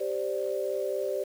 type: chord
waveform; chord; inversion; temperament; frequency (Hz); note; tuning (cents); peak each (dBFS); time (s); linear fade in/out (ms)
sine; G suspended fourth; none; equal; 392 / 523.3 / 587.3; G4 / C5 / D5; 0 / 0 / 0; -32; 0-1.24; 10
effects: 8-bit